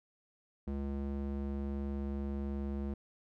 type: tone with band-pass filter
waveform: square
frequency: 69.3 Hz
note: C#2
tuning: in tune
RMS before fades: -37 dBFS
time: 0.67-2.94 s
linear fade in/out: 5 ms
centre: 210 Hz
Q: 0.93
effects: none